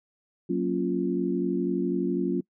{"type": "chord", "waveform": "sine", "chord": "Gb major seventh", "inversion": "none", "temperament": "equal", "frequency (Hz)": [185, 233.1, 277.2, 349.2], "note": ["Gb3", "Bb3", "Db4", "F4"], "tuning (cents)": [0, 0, 0, 0], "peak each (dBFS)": [-29, -32, -29, -28], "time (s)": [0.49, 2.41], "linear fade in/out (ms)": 10, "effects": ["noise-tail reverb RT60 0.1 s tail -24 dB re dry"]}